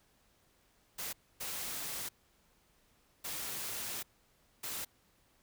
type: noise bursts at uneven times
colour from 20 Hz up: white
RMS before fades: -40 dBFS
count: 4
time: 0.98-1.13 / 1.4-2.09 / 3.24-4.03 / 4.63-4.85 s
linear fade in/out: 10 ms
effects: pink hiss -70 dBFS RMS until 5.42 s